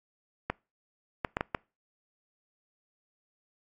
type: clicks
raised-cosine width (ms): 0.5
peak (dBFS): -13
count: 5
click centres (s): 0.5 / 1.248 / 1.369 / 1.409 / 1.548
effects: noise-tail reverb RT60 0.3 s tail -26 dB re dry + AAC 32 kbps